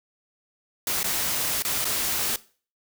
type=noise with dropouts; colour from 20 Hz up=white; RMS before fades=-26 dBFS; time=0.87-2.36 s; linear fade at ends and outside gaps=2 ms; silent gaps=1.031-1.042 / 1.623-1.649 / 1.845-1.852 s; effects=noise-tail reverb RT60 0.4 s tail -19 dB re dry